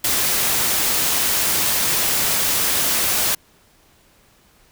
white noise, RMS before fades -19 dBFS, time 0.04-3.35 s, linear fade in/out 5 ms, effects pink hiss -55 dBFS RMS until 4.71 s

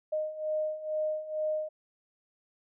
sine beating tone pair, 616 / 618.2 Hz, D#5 / D#5, -17 / -11 cents, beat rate 2.2 Hz, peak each -35 / -31 dBFS, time 0.12-1.69 s, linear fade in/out 10 ms, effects none

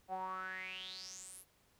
sawtooth tone with band-pass filter sweep, 186.8 Hz, F#3, 17 cents sharp, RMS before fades -45 dBFS, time 0.08-1.45 s, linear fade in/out 50 ms, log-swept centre 680 to 12000 Hz, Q 8.4, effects pink hiss -71 dBFS RMS until 1.79 s

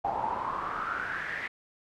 brown noise with band-pass filter sweep, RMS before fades -33 dBFS, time 0.04-1.48 s, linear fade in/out 10 ms, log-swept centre 780 to 2000 Hz, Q 7.3, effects none

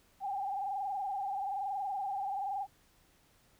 sine tone with frequency modulation, 792 Hz, G5, 18 cents sharp, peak -33 dBFS, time 0.2-2.67 s, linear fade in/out 50 ms, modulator 21.1 Hz, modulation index 1.6, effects pink hiss -67 dBFS RMS until 3.59 s

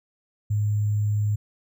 sine tone with sample-and-hold, 104.7 Hz, G#2, 15 cents sharp, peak -20 dBFS, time 0.5-1.36 s, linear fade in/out 10 ms, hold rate 7350 Hz, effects none

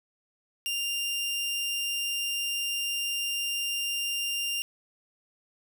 sawtooth tone, 2794 Hz, F7, in tune, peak -25 dBFS, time 0.66-4.62 s, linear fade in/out 0 ms, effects none

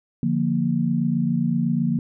sine chord, Bb major, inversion first, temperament equal, 146.83 / 174.61 / 233.1 Hz, D3 / F3 / Bb3, 0 / 0 / 0 cents, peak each -25 / -23 / -22 dBFS, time 0.23-1.99 s, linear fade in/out 2 ms, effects none

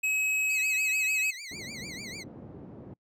square tone, 2558 Hz, D#7, 47 cents sharp, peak -26 dBFS, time 0.03-1.31 s, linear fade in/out 10 ms
20% pulse tone with vibrato, 2159 Hz, C#7, 46 cents flat, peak -34 dBFS, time 0.49-2.24 s, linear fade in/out 20 ms, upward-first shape triangle, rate 6.7 Hz, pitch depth 200 cents each way
pink band-pass noise, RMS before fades -45 dBFS, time 1.51-2.94 s, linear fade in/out 5 ms, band 130 to 370 Hz, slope 12 dB/octave
effects noise-tail reverb RT60 0.1 s tail -25 dB re dry + low-pass 12000 Hz 12 dB/octave

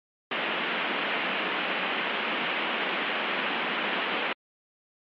white band-pass noise, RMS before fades -29 dBFS, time 0.31-4.33 s, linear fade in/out 5 ms, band 180 to 3100 Hz, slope 48 dB/octave, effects MP3 48 kbps

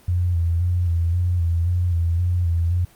sine tone with vibrato, 86.5 Hz, F2, 16 cents flat, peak -17 dBFS, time 0.08-2.85 s, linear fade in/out 5 ms, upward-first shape square, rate 1.9 Hz, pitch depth 43 cents each way, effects pink hiss -52 dBFS RMS until 2.95 s + Opus 24 kbps

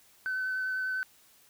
sine tone with vibrato, 1519 Hz, F#6, 45 cents sharp, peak -28 dBFS, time 0.26-1.03 s, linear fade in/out 0 ms, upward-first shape sine, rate 10 Hz, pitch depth 10 cents each way, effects tanh soft clip ceiling -26 dBFS + white hiss -61 dBFS RMS until 1.49 s

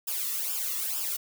blue noise with flanger, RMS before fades -31 dBFS, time 0.07-1.17 s, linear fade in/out 10 ms, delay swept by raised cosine 0.48 to 1.31 ms, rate 2.2 Hz, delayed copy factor -0.85, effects none

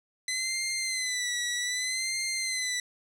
15% pulse tone with vibrato, 2019 Hz, B6, 38 cents sharp, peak -22 dBFS, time 0.28-2.8 s, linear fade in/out 2 ms, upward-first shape sine, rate 0.64 Hz, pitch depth 72 cents each way, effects low-pass 12000 Hz 12 dB/octave

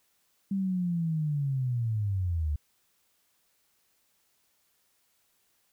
sine linear sweep, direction down, 198 to 71.3 Hz, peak -26 dBFS, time 0.51-2.56 s, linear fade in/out 5 ms, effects white hiss -71 dBFS RMS until 5.72 s

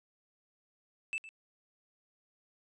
triangle tone with echo, 2637 Hz, E7, in tune, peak -31 dBFS, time 1.13-1.18 s, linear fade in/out 0 ms, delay 110 ms, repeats 1, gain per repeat -14 dB, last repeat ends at 1.29 s, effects resampled to 22050 Hz

